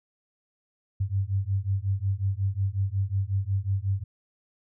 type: beating tone pair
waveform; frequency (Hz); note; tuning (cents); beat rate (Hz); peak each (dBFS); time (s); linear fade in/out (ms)
sine; 95.1 / 100.6; F#2 / G2; +48 / +45; 5.5; -27; 1-4.04; 10
effects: none